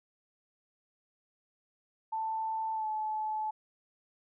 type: tone with pitch glide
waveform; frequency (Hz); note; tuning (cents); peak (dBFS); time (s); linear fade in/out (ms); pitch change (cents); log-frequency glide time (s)
sine; 885 to 863.3; A5 to A5; +10 to -33; -31; 2.12-3.51; 10; -43; 2.73-2.87
effects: none